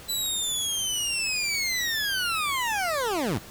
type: linear sweep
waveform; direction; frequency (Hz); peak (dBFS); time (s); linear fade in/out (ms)
20% pulse; down; 4000 to 77.78; -20; 0.08-3.39; 20
effects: pink hiss -45 dBFS RMS until 3.5 s